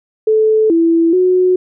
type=tone with pitch steps; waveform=sine; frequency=435.8 / 331.9 / 366.4 Hz; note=A4 / E4 / F#4; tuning=-17 / +12 / -17 cents; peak=-8 dBFS; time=0.27-1.56 s; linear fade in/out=5 ms; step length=430 ms; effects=none